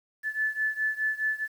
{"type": "beating tone pair", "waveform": "sine", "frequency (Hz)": [1738, 1742.8], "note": ["A6", "A6"], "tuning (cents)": [-22, -17], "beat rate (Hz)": 4.8, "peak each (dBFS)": [-28, -30], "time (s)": [0.23, 1.48], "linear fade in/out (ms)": 50, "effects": ["9-bit"]}